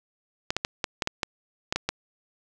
clicks, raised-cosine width 0.2 ms, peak -8 dBFS, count 10, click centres 0.505 / 0.566 / 0.649 / 0.842 / 1.022 / 1.074 / 1.232 / 1.725 / 1.76 / 1.89 s, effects none

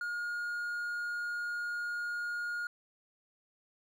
triangle tone, 1428 Hz, F6, 38 cents sharp, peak -32 dBFS, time 0.01-2.67 s, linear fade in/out 2 ms, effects none

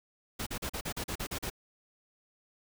pink noise bursts, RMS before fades -36 dBFS, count 10, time 0.39-1.501 s, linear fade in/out 10 ms, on 76 ms, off 39 ms, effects none

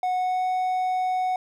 triangle tone with pitch glide, 734 to 740 Hz, F#5 to F#5, -14 to 0 cents, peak -20 dBFS, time 0.03-1.36 s, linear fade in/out 2 ms, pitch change +14 cents, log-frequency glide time 0.14-0.45 s, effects none

